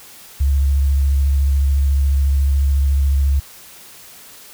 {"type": "tone with vibrato", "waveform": "sine", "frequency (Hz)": 69.3, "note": "C#2", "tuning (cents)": 0, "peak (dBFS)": -12, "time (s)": [0.4, 3.4], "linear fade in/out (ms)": 10, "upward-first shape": "sine", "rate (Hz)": 14, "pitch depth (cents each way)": 31, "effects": ["white hiss -41 dBFS RMS until 4.53 s"]}